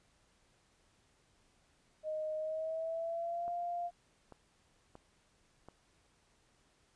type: tone with pitch glide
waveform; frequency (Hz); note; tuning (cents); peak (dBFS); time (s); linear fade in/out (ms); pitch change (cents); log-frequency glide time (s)
sine; 621 to 697; D#5 to F5; -3 to -4; -35; 2.03-3.91; 50; +199; 2.37-3.52
type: clicks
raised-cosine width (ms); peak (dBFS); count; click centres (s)
1; -37; 4; 3.48 / 4.323 / 4.954 / 5.686
effects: pink hiss -71 dBFS RMS until 6.95 s + resampled to 22050 Hz